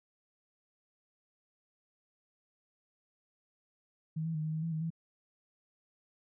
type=tone with pitch steps; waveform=sine; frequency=158.5 / 163.2 / 154.5 / 156.6 / 157.9 / 165.2 / 157.4 / 164.2 Hz; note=D#3 / E3 / D#3 / D#3 / D#3 / E3 / D#3 / E3; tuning=+32 / -17 / -12 / +11 / +26 / +4 / +20 / -6 cents; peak=-32 dBFS; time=4.16-4.904 s; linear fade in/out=10 ms; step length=93 ms; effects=none